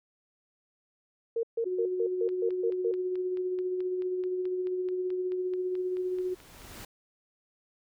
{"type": "tone bursts", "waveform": "sine", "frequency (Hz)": 460, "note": "A#4", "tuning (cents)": -23, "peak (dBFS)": -26, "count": 8, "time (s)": [1.36, 2.916], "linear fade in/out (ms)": 5, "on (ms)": 72, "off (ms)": 140}
{"type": "tone with tremolo", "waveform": "sine", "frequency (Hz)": 366.5, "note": "F#4", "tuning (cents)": -16, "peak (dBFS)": -27, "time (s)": [1.65, 6.35], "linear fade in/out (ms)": 20, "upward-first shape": "sine", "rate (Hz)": 15, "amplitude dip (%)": 30}
{"type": "click train", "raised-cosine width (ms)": 0.3, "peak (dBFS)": -35, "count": 21, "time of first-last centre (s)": [2.29, 6.619], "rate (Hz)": 4.62}
{"type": "noise with exponential growth", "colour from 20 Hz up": "pink", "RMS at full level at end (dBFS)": -43, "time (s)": [5.37, 6.85], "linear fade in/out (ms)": 5, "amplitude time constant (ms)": 320}
{"effects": []}